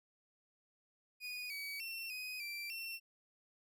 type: tone with pitch steps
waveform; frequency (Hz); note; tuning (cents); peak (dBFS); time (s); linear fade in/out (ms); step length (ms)
30% pulse; 2471 / 2271 / 2707 / 2505 / 2350 / 2708; D#7 / C#7 / E7 / D#7 / D7 / E7; -13 / +41 / +45 / +11 / +1 / +46; -39; 1.2-3; 50; 300
effects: none